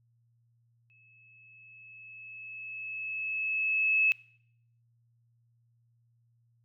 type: tone with exponential growth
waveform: sine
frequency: 2594 Hz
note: E7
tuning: 28 cents flat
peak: -21 dBFS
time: 0.9-4.12 s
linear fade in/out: 0 ms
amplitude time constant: 700 ms
effects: noise-tail reverb RT60 0.7 s tail -21 dB re dry + added 117 Hz sine -66 dBFS peak until 6.64 s